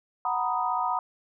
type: chord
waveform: sine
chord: B major seventh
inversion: second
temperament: equal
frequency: 740 / 932.3 / 987.8 / 1244.5 Hz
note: F#5 / A#5 / B5 / D#6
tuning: 0 / 0 / 0 / 0 cents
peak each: -30 dBFS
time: 0.25-0.99 s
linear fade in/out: 2 ms
effects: none